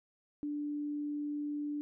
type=tone; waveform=sine; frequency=293.7 Hz; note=D4; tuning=in tune; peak=-34 dBFS; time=0.43-1.81 s; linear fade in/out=0 ms; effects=none